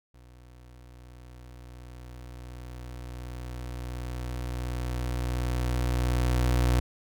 30% pulse tone with level ramp, 61.4 Hz, B1, 9 cents flat, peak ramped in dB -48 to -18 dBFS, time 0.14-6.8 s, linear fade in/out 5 ms, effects none

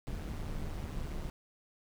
brown noise with amplitude modulation, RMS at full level -36 dBFS, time 0.07-1.3 s, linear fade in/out 0 ms, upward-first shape sine, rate 152 Hz, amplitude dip 55%, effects none

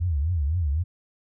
sine tone with vibrato, 79.2 Hz, D#2, 31 cents sharp, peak -21 dBFS, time 0-0.84 s, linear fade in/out 20 ms, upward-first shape triangle, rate 3.9 Hz, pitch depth 280 cents each way, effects none

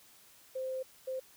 sine tone bursts at uneven times, 521 Hz, C5, 7 cents flat, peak -34 dBFS, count 2, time 0.55-0.83 / 1.07-1.2 s, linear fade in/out 10 ms, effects white hiss -60 dBFS RMS until 1.36 s

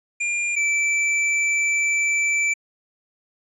square tone pair in turn, 2400 / 2326 Hz, D7 / D7, +37 / -17 cents, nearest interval minor second, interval 54 cents, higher first, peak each -22 / -19 dBFS, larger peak second, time 0.2-0.56 / 0.56-2.54 s, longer second, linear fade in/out 10 ms, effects resampled to 24000 Hz

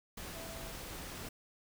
sine tone in noise, 659.3 Hz, E5, in tune, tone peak -50 dBFS, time 0.35-0.72 s, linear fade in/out 5 ms, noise pink, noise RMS -45 dBFS, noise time 0.17-1.29 s, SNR -8 dB, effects none

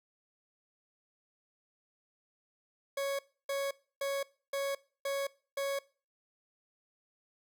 40% pulse tone bursts, 554.4 Hz, C#5, in tune, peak -31 dBFS, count 6, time 2.97-5.79 s, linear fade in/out 5 ms, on 220 ms, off 300 ms, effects noise-tail reverb RT60 0.4 s tail -22 dB re dry

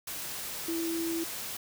sine tone in noise, 331.7 Hz, E4, 11 cents sharp, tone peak -30 dBFS, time 0.68-1.24 s, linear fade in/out 5 ms, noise white, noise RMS -38 dBFS, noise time 0.07-1.57 s, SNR +5 dB, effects none

